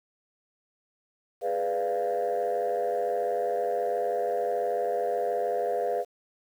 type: chord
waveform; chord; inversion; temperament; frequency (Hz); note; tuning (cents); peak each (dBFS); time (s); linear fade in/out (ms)
sine; G# diminished seventh; none; equal with one note detuned; 415.3 / 493.9 / 587.3 / 693.2; G#4 / B4 / D5 / F5; 0 / 0 / 0 / -13; -31 / -28 / -32 / -28; 1.41-6.05; 50
effects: tanh soft clip ceiling -20 dBFS + 9-bit